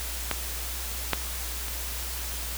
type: clicks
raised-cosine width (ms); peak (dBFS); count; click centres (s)
0.3; -9 / -6 / -20; 3; 0.313 / 1.133 / 1.683
effects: added 60 Hz sine -35 dBFS peak until 2.57 s + white hiss -35 dBFS RMS until 2.57 s